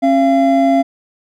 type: tone pair together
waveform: triangle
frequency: 271.4 / 684 Hz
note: C#4 / F5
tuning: -36 / -36 cents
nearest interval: octave + major third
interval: 1600 cents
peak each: -10 dBFS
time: 0.02-0.83 s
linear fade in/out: 20 ms
effects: none